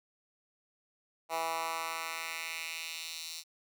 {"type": "tone with high-pass filter sweep", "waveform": "10% pulse", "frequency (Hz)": 163.6, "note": "E3", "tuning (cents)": -13, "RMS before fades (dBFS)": -38, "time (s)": [1.29, 3.44], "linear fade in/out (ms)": 50, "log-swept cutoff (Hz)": [760, 4600], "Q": 1.7, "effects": []}